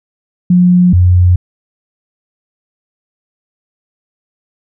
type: tone pair in turn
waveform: sine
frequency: 178.9 / 89.76 Hz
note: F3 / F2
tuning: +42 / +48 cents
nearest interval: octave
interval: 1194 cents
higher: first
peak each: -4 dBFS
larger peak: neither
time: 0.5-0.93 / 0.93-1.36 s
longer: neither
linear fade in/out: 5 ms
effects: none